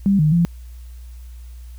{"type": "tone with pitch steps", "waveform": "sine", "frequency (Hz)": [197.5, 152.9, 170.8], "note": ["G3", "D#3", "F3"], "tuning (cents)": [13, -30, -38], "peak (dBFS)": -12, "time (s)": [0.06, 0.45], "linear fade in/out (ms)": 0, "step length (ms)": 130, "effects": ["added 60 Hz sine -34 dBFS peak until 1.78 s", "white hiss -55 dBFS RMS until 1.78 s"]}